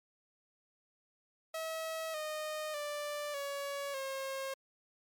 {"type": "tone with pitch steps", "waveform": "sawtooth", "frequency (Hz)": [644, 615.6, 588.5, 562.6, 537.8], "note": ["E5", "D#5", "D5", "C#5", "C5"], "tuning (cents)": [-41, -19, 3, 26, 47], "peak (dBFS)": -33, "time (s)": [1.54, 4.54], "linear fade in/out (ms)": 5, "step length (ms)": 600, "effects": ["MP3 96 kbps"]}